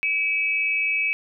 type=tone pair together; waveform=sine; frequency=2300 / 2582 Hz; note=D7 / E7; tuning=-37 / -37 cents; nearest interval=major second; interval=200 cents; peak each=-23 dBFS; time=0.03-1.13 s; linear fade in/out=0 ms; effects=none